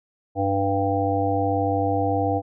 harmonic tone, 98.5 Hz, G2, 9 cents sharp, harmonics 1 / 3 / 5 / 7 / 8, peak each -26 / -26 / -26 / -26 / -26 dBFS, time 0.35-2.42 s, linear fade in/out 50 ms, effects none

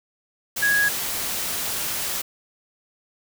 sine tone in noise, 1659 Hz, G#6, 2 cents flat, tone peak -17 dBFS, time 0.62-0.89 s, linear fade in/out 10 ms, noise white, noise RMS -27 dBFS, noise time 0.56-2.22 s, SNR +7 dB, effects none

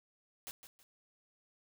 white noise with echo, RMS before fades -45 dBFS, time 0.47-0.51 s, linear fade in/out 0 ms, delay 160 ms, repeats 2, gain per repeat -10 dB, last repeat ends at 0.83 s, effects none

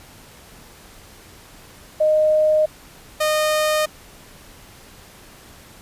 sine / sawtooth tone pair in turn, 617 / 614.1 Hz, D#5 / D#5, -15 / -23 cents, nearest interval unison, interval 8 cents, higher first, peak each -13 dBFS, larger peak neither, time 2-2.66 / 3.2-3.86 s, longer neither, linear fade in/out 10 ms, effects pink hiss -45 dBFS RMS until 5.81 s + resampled to 32000 Hz

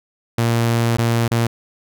sawtooth tone with dropouts, 116.54 Hz, A#2, in tune, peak -11 dBFS, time 0.38-1.47 s, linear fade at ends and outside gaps 5 ms, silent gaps 0.97-0.984 / 1.28-1.313 s, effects none

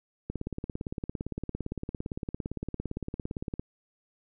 click train, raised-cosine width 3 ms, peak -20 dBFS, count 59, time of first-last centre 0.3-3.595 s, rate 17.6 Hz, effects none

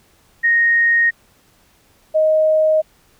sine tone pair in turn, 1863 / 625.3 Hz, A#6 / D#5, -2 / +8 cents, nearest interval octave + perfect fifth, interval 1890 cents, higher first, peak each -11 dBFS, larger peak neither, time 0.43-1.11 / 2.14-2.82 s, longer neither, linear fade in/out 20 ms, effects pink hiss -55 dBFS RMS until 3.19 s

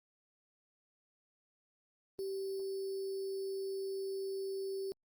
sine tone with sample-and-hold, 387.9 Hz, G4, 18 cents flat, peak -36 dBFS, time 2.19-4.92 s, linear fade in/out 0 ms, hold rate 4900 Hz, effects Opus 24 kbps

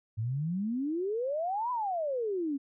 sine exponential two-way sweep, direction up then down, 104.4 to 1016 to 267.2 Hz, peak -29 dBFS, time 0.17-2.58 s, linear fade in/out 20 ms, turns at 1.71 s, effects none

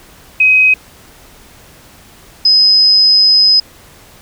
sine tone pair in turn, 2526 / 5052 Hz, D#7 / D#8, +26 / +26 cents, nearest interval octave, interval 1200 cents, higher second, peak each -5 dBFS, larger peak neither, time 0.4-0.74 / 2.45-3.6 s, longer second, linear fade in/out 5 ms, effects pink hiss -41 dBFS RMS until 4.21 s

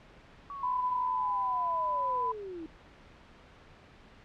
sine linear sweep, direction down, 1138 to 311.1 Hz, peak -38 dBFS, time 0.5-2.66 s, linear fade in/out 0 ms
sine tone, 1000 Hz, B5, 21 cents sharp, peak -28 dBFS, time 0.63-2.32 s, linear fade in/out 5 ms
effects pink hiss -55 dBFS RMS until 4.24 s + low-pass 3000 Hz 12 dB/octave

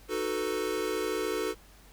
square chord, B dominant seventh, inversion first, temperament equal, 311.1 / 370 / 440 / 493.9 Hz, D#4 / F#4 / A4 / B4, 0 / 0 / 0 / 0 cents, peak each -38 / -35 / -33 / -38 dBFS, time 0.08-1.55 s, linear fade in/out 50 ms, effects added 48 Hz sine -55 dBFS peak until 1.92 s + pink hiss -57 dBFS RMS until 1.92 s

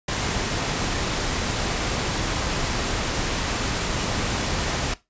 pink noise, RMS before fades -25 dBFS, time 0.08-4.94 s, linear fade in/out 5 ms, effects noise-tail reverb RT60 0.2 s tail -17 dB re dry + resampled to 16000 Hz

